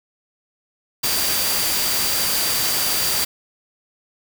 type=tone in noise; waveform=sine; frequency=4699 Hz; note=D8; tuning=in tune; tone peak=-26 dBFS; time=1.03-3.25 s; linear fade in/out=10 ms; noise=white; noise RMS=-21 dBFS; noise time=1.03-3.25 s; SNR=-8 dB; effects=none